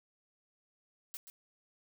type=noise with echo; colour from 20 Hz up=blue; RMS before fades=-43 dBFS; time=1.14-1.17 s; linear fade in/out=0 ms; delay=130 ms; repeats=1; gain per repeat=-9 dB; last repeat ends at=1.3 s; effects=none

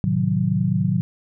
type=chord; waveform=sine; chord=A diminished seventh; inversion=none; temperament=equal; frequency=110 / 130.81 / 155.56 / 185 Hz; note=A2 / C3 / Eb3 / Gb3; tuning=0 / 0 / 0 / 0 cents; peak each=-24 / -25 / -23 / -21 dBFS; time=0.04-1.01 s; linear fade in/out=0 ms; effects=none

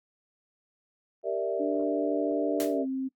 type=chord; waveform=sine; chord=E half-diminished seventh; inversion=first; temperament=equal; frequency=392 / 466.2 / 587.3 / 659.3 Hz; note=G4 / Bb4 / D5 / E5; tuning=0 / 0 / 0 / 0 cents; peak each=-33 / -32 / -32 / -31 dBFS; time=1.23-2.86 s; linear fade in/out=50 ms
type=tone with pitch glide; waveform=sine; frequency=295 to 264.3 Hz; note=D4 to C4; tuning=+8 to +18 cents; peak=-28 dBFS; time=1.59-3.09 s; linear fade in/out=20 ms; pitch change=-190 cents; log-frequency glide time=2.69-2.85 s
type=noise with exponential decay; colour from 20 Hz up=white; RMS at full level=-33 dBFS; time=2.6-2.78 s; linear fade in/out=0 ms; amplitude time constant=38 ms
effects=noise-tail reverb RT60 0.1 s tail -19 dB re dry + AAC 64 kbps

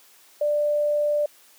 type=tone; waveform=sine; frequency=591 Hz; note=D5; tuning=11 cents sharp; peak=-19 dBFS; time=0.41-1.26 s; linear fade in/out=5 ms; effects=white hiss -54 dBFS RMS until 1.58 s + high-pass 300 Hz 12 dB/octave

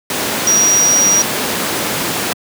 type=tone in noise; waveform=sine; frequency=5750 Hz; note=F8; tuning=50 cents sharp; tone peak=-9 dBFS; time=0.47-1.22 s; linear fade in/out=2 ms; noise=pink; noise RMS=-17 dBFS; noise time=0.1-2.33 s; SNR=+5 dB; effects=high-pass 200 Hz 12 dB/octave

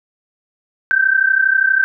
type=tone pair together; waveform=sine; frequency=1540.6 / 1573 Hz; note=G6 / G6; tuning=-30 / +6 cents; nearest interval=unison; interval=36 cents; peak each=-14 dBFS; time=0.91-1.84 s; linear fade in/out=0 ms; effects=none

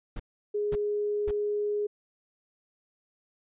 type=noise bursts; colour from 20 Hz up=brown; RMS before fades=-34 dBFS; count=3; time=0.16-1.311 s; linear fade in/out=5 ms; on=37 ms; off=520 ms
type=tone; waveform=sine; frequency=415.3 Hz; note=G#4; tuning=in tune; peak=-26 dBFS; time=0.54-1.87 s; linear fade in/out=10 ms
effects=resampled to 8000 Hz

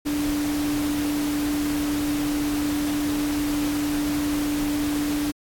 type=tone in noise; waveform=sine; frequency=293.7 Hz; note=D4; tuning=in tune; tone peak=-22 dBFS; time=0.05-5.32 s; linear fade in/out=20 ms; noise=pink; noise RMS=-32 dBFS; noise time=0.05-5.32 s; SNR=+7 dB; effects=AAC 64 kbps

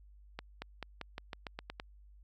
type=accelerating click train; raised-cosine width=0.3 ms; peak=-24 dBFS; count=10; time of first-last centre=0.39-1.799 s; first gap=230 ms; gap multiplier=0.9; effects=added 50 Hz sine -55 dBFS peak until 2.23 s

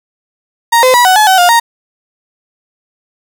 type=tone with pitch steps; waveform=35% pulse; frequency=933 / 512 / 973 / 746 / 854 / 758 / 708 / 932 Hz; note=A#5 / C5 / B5 / F#5 / G#5 / F#5 / F5 / A#5; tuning=+1 / -38 / -26 / +14 / +48 / +42 / +23 / -1 cents; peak=-3 dBFS; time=0.72-1.6 s; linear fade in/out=10 ms; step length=110 ms; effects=none

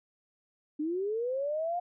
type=linear sweep; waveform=sine; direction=up; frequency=291.4 to 717 Hz; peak=-29 dBFS; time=0.79-1.8 s; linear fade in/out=10 ms; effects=none

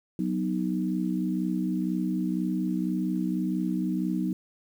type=chord; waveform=sine; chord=B major; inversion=second; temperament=equal; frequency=185 / 246.9 / 311.1 Hz; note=F#3 / B3 / D#4; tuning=0 / 0 / 0 cents; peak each=-28 / -31 / -30 dBFS; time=0.19-4.33 s; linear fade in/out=2 ms; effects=9-bit

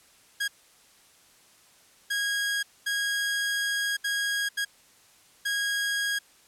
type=tone bursts at uneven times; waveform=sawtooth; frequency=1641 Hz; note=G#6; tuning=21 cents flat; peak=-22 dBFS; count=6; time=0.4-0.48 / 2.1-2.63 / 2.86-3.97 / 4.04-4.49 / 4.57-4.65 / 5.45-6.19 s; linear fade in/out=10 ms; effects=white hiss -58 dBFS RMS until 6.47 s + low-pass 11000 Hz 12 dB/octave

